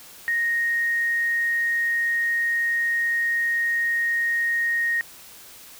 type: tone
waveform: sine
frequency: 1864.7 Hz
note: A#6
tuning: in tune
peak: -20 dBFS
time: 0.28-5.01 s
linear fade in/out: 0 ms
effects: white hiss -45 dBFS RMS until 5.79 s